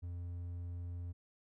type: tone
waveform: triangle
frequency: 87.31 Hz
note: F2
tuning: in tune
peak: -38 dBFS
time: 0.02-1.13 s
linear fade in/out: 20 ms
effects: none

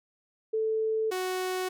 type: tone pair in turn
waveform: sine / sawtooth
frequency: 440 / 370 Hz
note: A4 / F#4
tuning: 0 / 0 cents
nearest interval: minor third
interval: 300 cents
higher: first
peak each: -25 dBFS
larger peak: neither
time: 0.53-1.11 / 1.11-1.69 s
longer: neither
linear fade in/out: 10 ms
effects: none

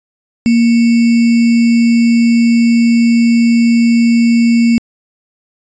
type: tone with sample-and-hold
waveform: sine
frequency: 233.1 Hz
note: A#3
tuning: in tune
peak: -6 dBFS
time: 0.46-4.78 s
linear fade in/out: 0 ms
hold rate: 2450 Hz
effects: resampled to 16000 Hz

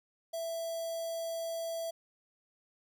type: tone with notch filter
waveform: square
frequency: 662 Hz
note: E5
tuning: 7 cents sharp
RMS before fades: -37 dBFS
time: 0.33-1.91 s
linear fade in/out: 10 ms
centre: 2100 Hz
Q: 1
effects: none

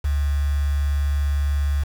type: tone with quantisation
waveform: sine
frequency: 71.5 Hz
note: D2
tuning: 46 cents flat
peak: -18 dBFS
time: 0.04-1.84 s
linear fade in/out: 10 ms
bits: 6
effects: none

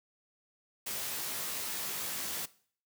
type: noise with comb filter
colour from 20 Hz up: white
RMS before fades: -37 dBFS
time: 0.86-2.46 s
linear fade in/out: 10 ms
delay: 17 ms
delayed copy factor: -0.9
effects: noise-tail reverb RT60 0.5 s tail -19 dB re dry + high-pass 100 Hz 12 dB/octave

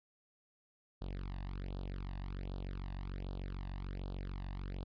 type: tone with flanger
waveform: sawtooth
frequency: 46.74 Hz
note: F#1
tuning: 18 cents sharp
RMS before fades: -42 dBFS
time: 1.01-4.84 s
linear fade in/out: 10 ms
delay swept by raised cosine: 0.23 to 1.11 ms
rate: 1.3 Hz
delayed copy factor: +1
effects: resampled to 11025 Hz

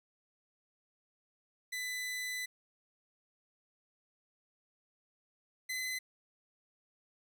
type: tone pair in turn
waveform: sawtooth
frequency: 2000 / 2028 Hz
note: B6 / B6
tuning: +21 / +45 cents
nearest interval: unison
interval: 24 cents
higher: second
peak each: -33 / -32 dBFS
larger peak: second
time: 1.72-2.46 / 5.69-5.99 s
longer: first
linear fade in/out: 10 ms
effects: none

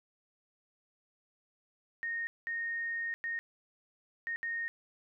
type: tone bursts at uneven times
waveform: sine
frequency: 1851 Hz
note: A#6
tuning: 13 cents flat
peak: -33 dBFS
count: 5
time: 2.03-2.27 / 2.47-3.14 / 3.24-3.39 / 4.27-4.36 / 4.43-4.68 s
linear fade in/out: 0 ms
effects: none

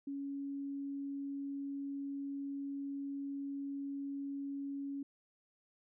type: tone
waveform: sine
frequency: 278.9 Hz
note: C#4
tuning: 11 cents sharp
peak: -38 dBFS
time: 0.07-5.03 s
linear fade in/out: 5 ms
effects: none

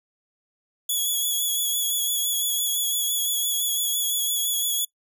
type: tone with vibrato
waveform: 5% pulse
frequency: 3382 Hz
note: G#7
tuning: 31 cents sharp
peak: -15 dBFS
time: 0.89-4.85 s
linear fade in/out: 5 ms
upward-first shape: sine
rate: 5.9 Hz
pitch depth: 26 cents each way
effects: noise-tail reverb RT60 0.1 s tail -22 dB re dry

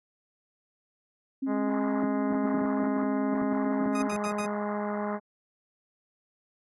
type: tone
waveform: sine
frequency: 268.2 Hz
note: C4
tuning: 43 cents sharp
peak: -27 dBFS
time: 1.42-4.08 s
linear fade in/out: 10 ms
type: harmonic tone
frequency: 207.7 Hz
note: G#3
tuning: in tune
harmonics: 1 / 2 / 3 / 4 / 5 / 6 / 7 / 8 / 9 / 10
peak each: -32 / -36 / -35 / -39 / -40 / -44 / -47 / -51 / -53 / -53 dBFS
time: 1.46-5.2 s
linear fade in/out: 50 ms
type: tone bursts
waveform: 30% pulse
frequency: 1244.5 Hz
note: D#6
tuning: in tune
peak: -32 dBFS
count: 4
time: 3.95-4.453 s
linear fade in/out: 2 ms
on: 71 ms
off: 73 ms
effects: AAC 32 kbps

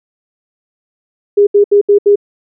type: tone bursts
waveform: sine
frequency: 407.8 Hz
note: G#4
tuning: 32 cents flat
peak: -4 dBFS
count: 5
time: 1.37-2.158 s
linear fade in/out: 10 ms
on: 100 ms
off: 72 ms
effects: none

